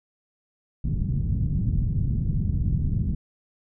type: low-pass noise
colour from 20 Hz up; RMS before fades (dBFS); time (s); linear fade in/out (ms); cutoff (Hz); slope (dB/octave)
white; -24; 0.84-3.15; 5; 160; 24
effects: none